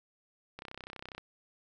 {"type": "click train", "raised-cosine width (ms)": 0.3, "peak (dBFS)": -27, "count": 20, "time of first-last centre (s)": [0.59, 1.18], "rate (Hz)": 32.2, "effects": []}